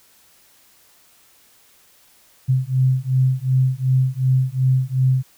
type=beating tone pair; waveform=sine; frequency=128.8 / 131.5 Hz; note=C3 / C3; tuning=-27 / +9 cents; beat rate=2.7 Hz; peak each=-18 dBFS; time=2.48-5.23 s; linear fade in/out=20 ms; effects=white hiss -54 dBFS RMS until 5.37 s

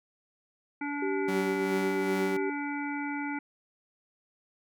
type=harmonic tone; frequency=288 Hz; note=D4; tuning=34 cents flat; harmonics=1 / 3 / 5 / 7 / 8; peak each=-33 / -38 / -40 / -41 / -42 dBFS; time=0.81-3.39 s; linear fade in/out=5 ms
type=tone; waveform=sine; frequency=387.2 Hz; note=G4; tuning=21 cents flat; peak=-29 dBFS; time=1.02-2.5 s; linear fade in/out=5 ms
type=tone with tremolo; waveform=sawtooth; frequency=189.5 Hz; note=F#3; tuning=42 cents sharp; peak=-26 dBFS; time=1.28-2.37 s; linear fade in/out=5 ms; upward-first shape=triangle; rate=2.5 Hz; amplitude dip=50%
effects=none

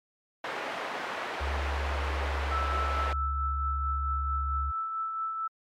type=band-pass noise; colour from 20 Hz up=pink; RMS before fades=-35 dBFS; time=0.44-3.13 s; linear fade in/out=2 ms; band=530 to 2100 Hz; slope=12 dB/octave
type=tone with pitch glide; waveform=sine; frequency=70.1 to 69.58 Hz; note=C#2 to C#2; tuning=+20 to +7 cents; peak=-29 dBFS; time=1.4-4.72 s; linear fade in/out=20 ms; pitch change=-13 cents; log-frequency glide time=1.88-4.49 s
type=tone with tremolo; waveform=sine; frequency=1318.5 Hz; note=E6; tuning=in tune; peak=-28 dBFS; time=2.51-5.48 s; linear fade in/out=10 ms; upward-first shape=triangle; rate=4.5 Hz; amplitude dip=40%
effects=MP3 96 kbps

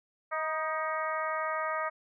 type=harmonic tone with a mistuned harmonic; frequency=315.6 Hz; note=D#4; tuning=25 cents sharp; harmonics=2 / 3 / 4 / 5 / 6 / 7; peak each=-35 / -38 / -33 / -41 / -39 / -43 dBFS; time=0.31-1.9 s; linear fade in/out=20 ms; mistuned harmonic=4; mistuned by=-27 cents; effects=none

